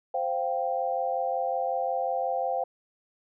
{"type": "chord", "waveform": "sine", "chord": "C suspended fourth", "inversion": "none", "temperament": "equal", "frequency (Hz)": [523.3, 698.5, 784], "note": ["C5", "F5", "G5"], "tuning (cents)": [0, 0, 0], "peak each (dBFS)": -30, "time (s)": [0.14, 2.64], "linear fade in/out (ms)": 5, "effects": []}